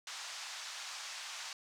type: band-pass noise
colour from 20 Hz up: white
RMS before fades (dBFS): -45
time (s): 0.07-1.53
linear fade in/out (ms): 2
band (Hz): 770 to 6600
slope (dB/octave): 24
effects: none